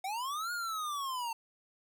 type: linear two-way sweep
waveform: square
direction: up then down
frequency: 733 to 1446 to 898 Hz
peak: -35 dBFS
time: 0.04-1.33 s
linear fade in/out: 5 ms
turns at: 0.52 s
effects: none